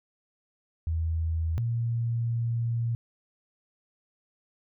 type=tone pair in turn; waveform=sine; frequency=81.4 / 116.78 Hz; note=E2 / A#2; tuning=-21 / +4 cents; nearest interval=tritone; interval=625 cents; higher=second; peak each=-25 dBFS; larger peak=neither; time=0.87-1.58 / 1.58-2.95 s; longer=second; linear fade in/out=0 ms; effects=none